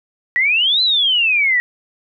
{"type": "exponential two-way sweep", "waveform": "sine", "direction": "up then down", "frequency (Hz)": [1900, 4100, 1900], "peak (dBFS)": -12, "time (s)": [0.36, 1.6], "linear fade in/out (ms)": 0, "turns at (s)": 0.82, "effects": []}